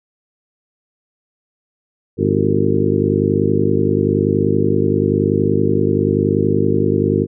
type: harmonic tone with a mistuned harmonic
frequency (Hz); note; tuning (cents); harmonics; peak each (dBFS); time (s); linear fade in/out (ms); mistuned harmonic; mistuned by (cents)
50.5; G#1; -48; 2 / 3 / 4 / 5 / 6 / 7 / 8 / 9; -21 / -21 / -21 / -21 / -21 / -21 / -21 / -21; 2.17-7.27; 50; 8; -71
effects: none